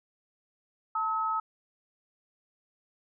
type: tone pair together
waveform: sine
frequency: 889.3 / 1284 Hz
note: A5 / E6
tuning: +18 / -46 cents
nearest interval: tritone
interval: 636 cents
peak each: -32 / -28 dBFS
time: 0.95-1.4 s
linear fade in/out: 5 ms
effects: none